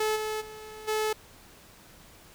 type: tone with level steps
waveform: sawtooth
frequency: 431.8 Hz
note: A4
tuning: 33 cents flat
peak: -21 / -26 / -38 / -22 dBFS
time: 0-1.13 s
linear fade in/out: 5 ms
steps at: 0.15 / 0.4 / 0.87 s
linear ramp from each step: 20 ms
effects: pink hiss -53 dBFS RMS until 2.34 s